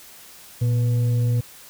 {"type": "tone with frequency modulation", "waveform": "sine", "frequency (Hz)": 118.4, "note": "A#2", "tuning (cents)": 27, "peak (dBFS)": -17, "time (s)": [0.61, 1.41], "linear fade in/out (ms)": 10, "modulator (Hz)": 370, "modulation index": 0.25, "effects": ["white hiss -45 dBFS RMS until 1.69 s"]}